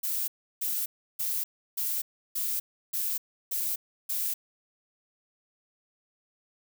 violet noise bursts, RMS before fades -30 dBFS, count 8, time 0.03-4.34 s, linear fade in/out 10 ms, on 250 ms, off 330 ms, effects none

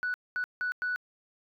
sine tone bursts at uneven times, 1480 Hz, F#6, in tune, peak -27 dBFS, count 4, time 0.03-0.14 / 0.36-0.44 / 0.61-0.72 / 0.82-0.96 s, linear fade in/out 0 ms, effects tanh soft clip ceiling -25 dBFS

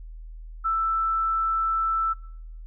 sine tone, 1325 Hz, E6, 9 cents sharp, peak -21 dBFS, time 0.64-2.14 s, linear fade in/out 20 ms, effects noise-tail reverb RT60 0.7 s tail -23 dB re dry + added 40 Hz sine -37 dBFS peak until 2.66 s

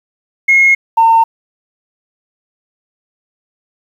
sine tone pair in turn, 2159 / 907.7 Hz, C#7 / A#5, -46 / -46 cents, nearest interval octave + minor third, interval 1500 cents, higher first, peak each -4 dBFS, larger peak neither, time 0.48-0.75 / 0.97-1.24 s, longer neither, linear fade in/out 10 ms, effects tanh soft clip ceiling -1 dBFS + 7-bit

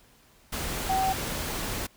sine tone in noise, 764 Hz, G5, 45 cents flat, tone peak -23 dBFS, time 0.89-1.13 s, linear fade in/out 10 ms, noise pink, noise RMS -32 dBFS, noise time 0.52-1.87 s, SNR +6 dB, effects pink hiss -59 dBFS RMS until 1.96 s

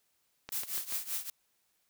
click train, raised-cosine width 0.2 ms, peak -23 dBFS, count 4, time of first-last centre 0.49-0.924 s, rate 6.92 Hz
blue noise with tremolo, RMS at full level -33 dBFS, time 0.52-1.3 s, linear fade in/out 2 ms, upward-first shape triangle, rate 5.2 Hz, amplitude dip 90%
effects white hiss -75 dBFS RMS until 1.89 s

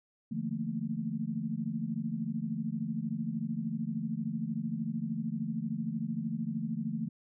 sine chord, Bb major seventh, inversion first, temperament equal with one note detuned, 146.83 / 170.33 / 220 / 233.1 Hz, D3 / F3 / A3 / Bb3, 0 / -43 / 0 / 0 cents, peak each -40 / -38 / -35 / -38 dBFS, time 0.31-7.09 s, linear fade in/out 10 ms, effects none

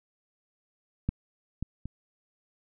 clicks, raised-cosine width 5 ms, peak -14 / -19 / -24 dBFS, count 3, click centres 1.09 / 1.626 / 1.856 s, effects none

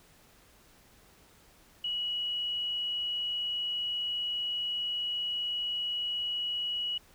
sine tone, 2925 Hz, F#7, 21 cents flat, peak -30 dBFS, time 1.84-6.98 s, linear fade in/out 5 ms, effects pink hiss -60 dBFS RMS until 7.14 s

